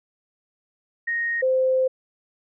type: tone pair in turn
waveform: sine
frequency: 1864.7 / 519.2 Hz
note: A#6 / C5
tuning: 0 / -13 cents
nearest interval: octave + minor seventh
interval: 2213 cents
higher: first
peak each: -22 / -17 dBFS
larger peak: second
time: 1.07-1.42 / 1.42-1.88 s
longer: second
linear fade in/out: 10 ms
effects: none